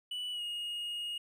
triangle tone with pitch glide, 2960 to 2867 Hz, F#7 to F7, 0 to +45 cents, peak -34 dBFS, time 0.11-1.18 s, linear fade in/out 5 ms, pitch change -55 cents, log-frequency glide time 0.32-0.42 s, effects none

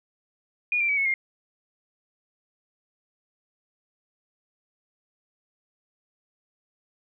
sine tone with pitch steps, 2444 / 2359 / 2278 / 2199 / 2123 Hz, D#7 / D7 / C#7 / C#7 / C7, -32 / +7 / +47 / -14 / +25 cents, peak -21 dBFS, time 0.72-1.14 s, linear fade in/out 2 ms, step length 84 ms, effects none

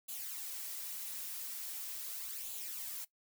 blue noise with flanger, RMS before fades -43 dBFS, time 0.08-3.05 s, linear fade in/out 10 ms, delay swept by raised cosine 0.27 to 5.57 ms, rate 0.41 Hz, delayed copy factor +0.55, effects noise-tail reverb RT60 0.1 s tail -18 dB re dry

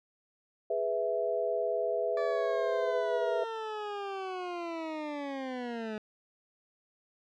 sine chord, E major, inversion first, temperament equal, 415.3 / 493.9 / 659.3 Hz, G#4 / B4 / E5, 0 / 0 / 0 cents, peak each -34 / -33 / -31 dBFS, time 0.7-3.44 s, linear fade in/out 5 ms
20% pulse linear sweep, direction down, 580 to 211.3 Hz, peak -30 dBFS, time 2.17-5.98 s, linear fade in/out 2 ms
effects low-pass 3000 Hz 12 dB/octave

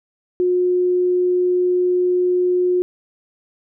sine tone, 360.5 Hz, F#4, 45 cents flat, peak -14 dBFS, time 0.4-2.82 s, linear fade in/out 0 ms, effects none

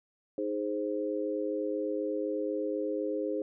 sine chord, Ab major, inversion second, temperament equal, 311.1 / 415.3 / 523.3 Hz, Eb4 / Ab4 / C5, 0 / 0 / 0 cents, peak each -34 dBFS, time 0.38-3.42 s, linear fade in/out 2 ms, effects none

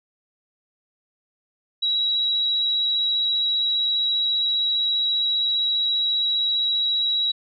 sine tone with vibrato, 3877 Hz, B7, 33 cents flat, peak -19 dBFS, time 1.82-7.32 s, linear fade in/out 10 ms, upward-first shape sine, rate 15 Hz, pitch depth 12 cents each way, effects none

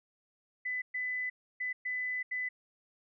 sine tone bursts at uneven times, 2003 Hz, B6, 24 cents sharp, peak -32 dBFS, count 5, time 0.65-0.82 / 0.94-1.3 / 1.6-1.73 / 1.85-2.23 / 2.31-2.49 s, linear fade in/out 10 ms, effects none

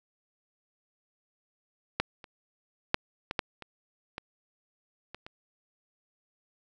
clicks, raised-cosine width 0.3 ms, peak -9 / -29 / -6 / -16 / -10 / -26 / -20 / -25 / -27 dBFS, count 9, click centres 2 / 2.242 / 2.944 / 3.311 / 3.392 / 3.623 / 4.181 / 5.146 / 5.265 s, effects none

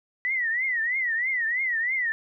sine tone with vibrato, 1951 Hz, B6, 22 cents flat, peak -23 dBFS, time 0.25-2.12 s, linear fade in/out 0 ms, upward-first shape triangle, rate 3.1 Hz, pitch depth 180 cents each way, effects none

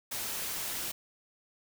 white noise, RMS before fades -36 dBFS, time 0.11-0.92 s, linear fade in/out 10 ms, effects none

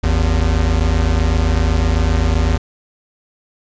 square tone pair together, 53.07 / 80.9 Hz, G#1 / E2, +38 / -32 cents, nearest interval perfect fifth, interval 730 cents, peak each -16 dBFS, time 0.03-2.58 s, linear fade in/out 10 ms, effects resampled to 16000 Hz + 8-bit

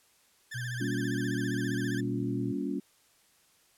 40% pulse tone with vibrato, 1661.2 Hz, G#6, in tune, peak -37 dBFS, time 0.51-2.01 s, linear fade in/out 10 ms, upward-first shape sine, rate 15 Hz, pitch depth 130 cents each way
sine tone with pitch glide, 122.4 to 121.41 Hz, B2 to B2, -15 to -29 cents, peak -34 dBFS, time 0.54-2.53 s, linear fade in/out 20 ms, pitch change -14 cents, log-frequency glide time 1.03-2.22 s
sine chord, G half-diminished seventh, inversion none, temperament just, 196 / 235.2 / 282.2 / 352.8 Hz, G3 / Bb3 / Db4 / F4, 0 / +16 / +31 / +18 cents, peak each -36 / -37 / -33 / -38 dBFS, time 0.8-2.8 s, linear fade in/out 10 ms
effects white hiss -65 dBFS RMS until 3.77 s + low-pass 12000 Hz 12 dB/octave

